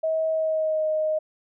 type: tone with pitch glide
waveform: sine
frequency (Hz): 639 to 621.9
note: D#5 to D#5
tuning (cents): +46 to -1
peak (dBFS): -21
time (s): 0.03-1.19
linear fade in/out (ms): 10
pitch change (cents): -47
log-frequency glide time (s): 0.3-0.87
effects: none